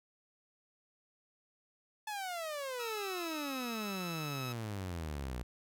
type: exponential sweep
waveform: sawtooth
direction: down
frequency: 870 to 58.2 Hz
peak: -34 dBFS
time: 2.07-5.43 s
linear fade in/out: 5 ms
type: tone with vibrato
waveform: 15% pulse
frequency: 1300 Hz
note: E6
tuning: 24 cents flat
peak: -35 dBFS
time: 2.79-4.53 s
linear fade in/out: 10 ms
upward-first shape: sine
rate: 1 Hz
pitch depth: 12 cents each way
effects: none